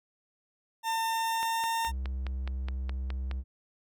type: tone with pitch glide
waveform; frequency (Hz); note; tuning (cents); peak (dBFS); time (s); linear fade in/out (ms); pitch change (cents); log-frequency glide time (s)
40% pulse; 903 to 911.4; A5 to A#5; +45 to -39; -27; 0.83-1.92; 50; +16; 1.05-1.7
type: click train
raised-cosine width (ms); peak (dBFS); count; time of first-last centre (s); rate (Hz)
0.3; -23; 10; 1.43-3.313; 4.78
type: tone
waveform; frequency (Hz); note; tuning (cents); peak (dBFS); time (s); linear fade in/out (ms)
triangle; 65; C2; -11; -29; 1.86-3.44; 50
effects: none